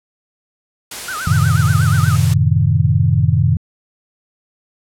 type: noise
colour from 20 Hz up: white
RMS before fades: -27 dBFS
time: 0.91-2.34 s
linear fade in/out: 5 ms
type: tone with vibrato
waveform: sine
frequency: 1374 Hz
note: F6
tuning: 29 cents flat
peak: -22 dBFS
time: 1.08-2.16 s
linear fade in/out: 5 ms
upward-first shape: sine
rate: 8.3 Hz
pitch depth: 210 cents each way
type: chord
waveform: sine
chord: F# diminished seventh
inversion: none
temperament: equal with one note detuned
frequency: 91.7 / 110 / 130.81 / 155.56 Hz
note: F#2 / A2 / C3 / Eb3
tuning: -15 / 0 / 0 / 0 cents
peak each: -16 dBFS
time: 1.27-3.57 s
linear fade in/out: 5 ms
effects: low-pass 11000 Hz 12 dB/octave